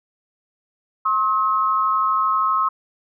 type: tone pair together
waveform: sine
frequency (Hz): 1068.8 / 1281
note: C6 / E6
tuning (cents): +36 / -50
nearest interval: minor third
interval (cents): 314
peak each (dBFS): -19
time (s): 1.05-2.69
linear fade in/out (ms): 10
effects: none

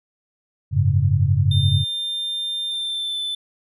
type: chord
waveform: sine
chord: F# suspended second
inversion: none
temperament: just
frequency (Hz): 92.5 / 104.06 / 138.75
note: F#2 / G#2 / C#3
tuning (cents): 0 / +4 / +2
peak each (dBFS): -19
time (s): 0.71-1.85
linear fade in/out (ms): 50
type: tone with pitch glide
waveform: triangle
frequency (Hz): 3600 to 3522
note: A7 to A7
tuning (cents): +39 to +1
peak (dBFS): -22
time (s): 1.51-3.35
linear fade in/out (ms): 5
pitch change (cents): -38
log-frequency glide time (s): 2.68-3.21
effects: none

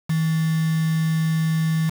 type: tone with quantisation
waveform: sine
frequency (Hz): 160.5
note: E3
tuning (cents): -46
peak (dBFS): -18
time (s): 0.09-1.9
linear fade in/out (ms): 10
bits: 5
effects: none

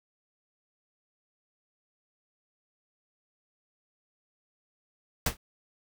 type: noise with exponential decay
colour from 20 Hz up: pink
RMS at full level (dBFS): -20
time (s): 5.26-5.37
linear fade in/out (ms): 5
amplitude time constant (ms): 23
effects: none

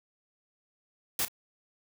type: noise with echo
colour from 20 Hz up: white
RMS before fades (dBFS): -29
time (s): 1.19-1.25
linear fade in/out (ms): 2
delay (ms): 33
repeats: 1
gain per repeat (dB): -15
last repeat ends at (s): 1.283
effects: none

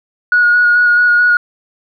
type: tone with vibrato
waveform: sine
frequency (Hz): 1449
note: F#6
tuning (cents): -37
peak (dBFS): -6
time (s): 0.32-1.37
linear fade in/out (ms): 2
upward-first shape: square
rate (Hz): 4.6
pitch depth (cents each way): 13
effects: tanh soft clip ceiling -2 dBFS

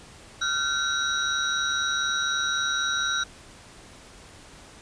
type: tone cluster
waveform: sine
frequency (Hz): 1387 / 1531 / 3837 / 5790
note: F6 / G6 / A#7 / F#8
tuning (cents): -12 / -41 / +49 / -38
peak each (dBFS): -28 / -29 / -28 / -33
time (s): 0.41-3.24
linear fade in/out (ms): 10
effects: pink hiss -48 dBFS RMS until 4.81 s + resampled to 22050 Hz

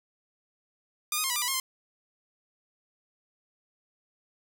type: tone with pitch steps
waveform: 5% pulse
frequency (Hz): 1212 / 1245 / 1063 / 979 / 1193 / 984 / 1072 / 1046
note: D#6 / D#6 / C6 / B5 / D6 / B5 / C6 / C6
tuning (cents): -46 / +1 / +27 / -15 / +27 / -7 / +42 / -1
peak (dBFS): -15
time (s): 1.12-1.6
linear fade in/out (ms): 2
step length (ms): 60
effects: none

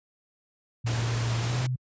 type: tone with pitch glide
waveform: sine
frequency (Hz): 116.54 to 127.09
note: A#2 to C3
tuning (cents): 0 to -50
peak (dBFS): -25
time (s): 0.84-1.76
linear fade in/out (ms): 10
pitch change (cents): +150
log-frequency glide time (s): 1.42-1.63
type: noise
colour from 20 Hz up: pink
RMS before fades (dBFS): -33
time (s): 0.86-1.67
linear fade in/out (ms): 10
effects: high-pass 60 Hz 12 dB/octave + resampled to 16000 Hz

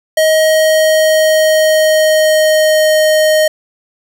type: tone with pitch glide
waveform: square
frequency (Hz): 630 to 621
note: D#5 to D#5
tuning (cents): +21 to -3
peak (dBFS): -8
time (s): 0.17-3.48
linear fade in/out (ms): 5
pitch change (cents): -24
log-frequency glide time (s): 0.37-2.93
effects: none

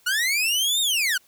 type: linear two-way sweep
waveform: sawtooth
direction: up then down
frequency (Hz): 1410 to 3740 to 1410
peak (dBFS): -17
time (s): 0.06-1.18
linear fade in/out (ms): 10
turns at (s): 0.81
effects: white hiss -59 dBFS RMS until 1.27 s

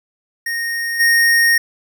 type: tone with level steps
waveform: square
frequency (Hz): 1856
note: A#6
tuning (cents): -8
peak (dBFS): -20 / -11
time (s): 0.46-1.58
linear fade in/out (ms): 5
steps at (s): 0.99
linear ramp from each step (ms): 20
effects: 8-bit

